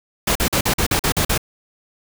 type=noise bursts; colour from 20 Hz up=pink; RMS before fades=-18 dBFS; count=9; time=0.27-1.378 s; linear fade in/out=5 ms; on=84 ms; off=44 ms; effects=none